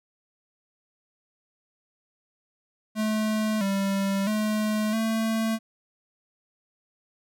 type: tone with pitch steps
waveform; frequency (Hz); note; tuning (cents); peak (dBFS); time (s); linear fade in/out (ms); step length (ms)
square; 216 / 196.2 / 214.1 / 223; A3 / G3 / A3 / A3; -32 / +2 / -47 / +23; -24; 2.95-5.59; 50; 660
effects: none